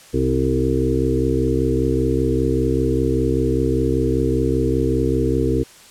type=harmonic tone with a mistuned harmonic; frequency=65.1 Hz; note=C2; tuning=8 cents flat; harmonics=1 / 2 / 4 / 5 / 6 / 7; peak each=-23 / -23 / -23 / -23 / -23 / -23 dBFS; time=0.13-5.64 s; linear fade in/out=20 ms; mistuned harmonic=4; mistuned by=-23 cents; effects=white hiss -45 dBFS RMS until 5.9 s + low-pass 10000 Hz 12 dB/octave